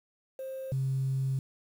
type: tone pair in turn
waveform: sine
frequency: 529 / 133.52 Hz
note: C5 / C3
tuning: +19 / +35 cents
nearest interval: 2 octaves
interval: 2384 cents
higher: first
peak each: -35 / -26 dBFS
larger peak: second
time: 0.39-0.72 / 0.72-1.39 s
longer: second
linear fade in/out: 2 ms
effects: tanh soft clip ceiling -22 dBFS + 9-bit